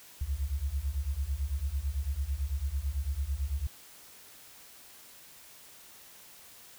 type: beating tone pair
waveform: sine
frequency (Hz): 64.8 / 73.8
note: C2 / D2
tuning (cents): -16 / +9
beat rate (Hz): 9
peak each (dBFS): -33 / -32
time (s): 0.21-3.67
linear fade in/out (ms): 5
effects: white hiss -53 dBFS RMS until 6.78 s